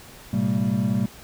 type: tone cluster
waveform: triangle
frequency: 111.5 / 128.6 / 195.9 / 226.4 Hz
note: A2 / C3 / G3 / A3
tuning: +23 / -30 / -1 / +50 cents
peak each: -26 / -25 / -21 / -24 dBFS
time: 0.33-1.06 s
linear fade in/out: 5 ms
effects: pink hiss -45 dBFS RMS until 1.23 s